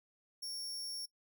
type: tone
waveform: sawtooth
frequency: 5490 Hz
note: F8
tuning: 31 cents flat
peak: -38 dBFS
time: 0.42-1.06 s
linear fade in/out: 10 ms
effects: noise-tail reverb RT60 0.1 s tail -22 dB re dry